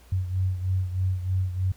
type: beating tone pair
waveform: sine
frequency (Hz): 92.5 / 95.7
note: F#2 / G2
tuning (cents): 0 / -41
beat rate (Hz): 3.2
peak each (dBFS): -24 / -30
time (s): 0.12-1.72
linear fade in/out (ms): 5
effects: added 60 Hz sine -51 dBFS peak until 1.76 s + pink hiss -57 dBFS RMS until 1.76 s